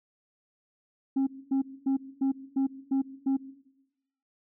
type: tone bursts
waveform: sine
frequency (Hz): 270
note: C#4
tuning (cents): -45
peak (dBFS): -20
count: 7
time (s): 1.16-3.37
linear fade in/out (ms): 10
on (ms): 110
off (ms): 240
effects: noise-tail reverb RT60 0.9 s tail -17 dB re dry + tanh soft clip ceiling -22 dBFS